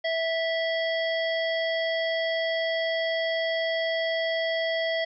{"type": "harmonic tone", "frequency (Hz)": 656, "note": "E5", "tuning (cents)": -9, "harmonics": [1, 3, 5, 7, 8], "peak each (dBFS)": [-26, -30, -34, -41, -44], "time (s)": [0.04, 5.05], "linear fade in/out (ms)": 10, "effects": []}